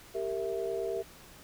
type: chord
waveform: sine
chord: E diminished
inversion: first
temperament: equal with one note detuned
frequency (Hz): 392 / 461.3 / 659.3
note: G4 / Bb4 / E5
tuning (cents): 0 / -18 / 0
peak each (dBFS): -34 / -35 / -37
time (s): 0.14-1.03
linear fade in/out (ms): 20
effects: pink hiss -53 dBFS RMS until 1.43 s